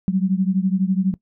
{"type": "beating tone pair", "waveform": "sine", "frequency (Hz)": [185, 197], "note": ["F#3", "G3"], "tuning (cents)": [0, 9], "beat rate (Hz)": 12, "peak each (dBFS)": [-18, -21], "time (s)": [0.08, 1.14], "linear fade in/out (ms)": 0, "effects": ["noise-tail reverb RT60 0.1 s tail -20 dB re dry"]}